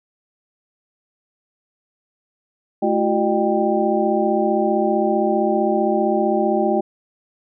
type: tone cluster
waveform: sine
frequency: 216 / 340.2 / 375.6 / 606 / 788 Hz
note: A3 / F4 / F#4 / D#5 / G5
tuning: -32 / -45 / +26 / -46 / +9 cents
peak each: -22 dBFS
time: 2.82-6.81 s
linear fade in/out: 10 ms
effects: none